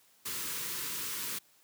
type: band-stop noise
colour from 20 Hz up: white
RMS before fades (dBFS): -37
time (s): 0.25-1.39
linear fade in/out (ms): 10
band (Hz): 530 to 900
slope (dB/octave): 96
effects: white hiss -65 dBFS RMS until 1.63 s + high-pass 80 Hz 12 dB/octave